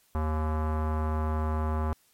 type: tone with low-pass filter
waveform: square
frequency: 77.78 Hz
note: D#2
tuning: in tune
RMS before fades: -28 dBFS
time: 0.15-1.93 s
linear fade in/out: 0 ms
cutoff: 1100 Hz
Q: 2.8
effects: white hiss -65 dBFS RMS until 2.13 s + MP3 64 kbps